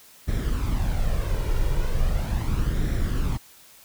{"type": "noise with flanger", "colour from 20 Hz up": "brown", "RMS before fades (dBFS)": -23, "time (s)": [0.27, 3.38], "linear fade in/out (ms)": 20, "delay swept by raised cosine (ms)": [0.53, 2.13], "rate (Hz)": 0.38, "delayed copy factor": 0.55, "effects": ["white hiss -51 dBFS RMS until 3.84 s"]}